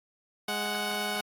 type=tone pair together; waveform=10% pulse; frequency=207.5 / 740 Hz; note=G#3 / F#5; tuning=-1 / 0 cents; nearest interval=octave + minor seventh; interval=2201 cents; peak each=-25 / -23 dBFS; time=0.48-1.21 s; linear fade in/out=5 ms; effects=AAC 64 kbps